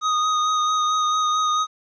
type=tone with vibrato; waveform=square; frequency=1244.5 Hz; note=D#6; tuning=in tune; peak=-19 dBFS; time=0.01-1.67 s; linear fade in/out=50 ms; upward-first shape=sine; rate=4.5 Hz; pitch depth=18 cents each way; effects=resampled to 16000 Hz + 10-bit

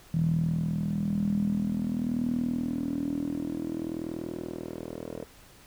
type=tone with band-pass filter sweep; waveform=10% pulse; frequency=40.51 Hz; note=E1; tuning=29 cents flat; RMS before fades=-30 dBFS; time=0.14-5.24 s; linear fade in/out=0 ms; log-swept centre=160 to 430 Hz; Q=8.6; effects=pink hiss -54 dBFS RMS until 5.66 s

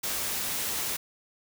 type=noise; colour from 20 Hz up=white; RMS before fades=-31 dBFS; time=0.03-0.97 s; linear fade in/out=10 ms; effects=none

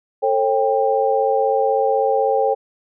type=tone cluster; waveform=sine; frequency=444.9 / 541 / 793 Hz; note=A4 / C#5 / G5; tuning=+19 / -42 / +20 cents; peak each=-19 dBFS; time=0.22-2.55 s; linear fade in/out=20 ms; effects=none

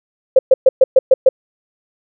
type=tone bursts; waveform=sine; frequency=523.3 Hz; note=C5; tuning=in tune; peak=-3 dBFS; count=7; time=0.36-1.29 s; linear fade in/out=5 ms; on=30 ms; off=120 ms; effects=none

